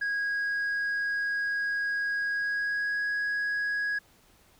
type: tone with pitch glide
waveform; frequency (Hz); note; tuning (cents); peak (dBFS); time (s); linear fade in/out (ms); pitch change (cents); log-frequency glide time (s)
sine; 1646 to 1661.3; G#6 to G#6; -16 to 0; -24; 0.01-3.99; 10; +16; 2.3-3.03
effects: tanh soft clip ceiling -26 dBFS + pink hiss -61 dBFS RMS until 4.59 s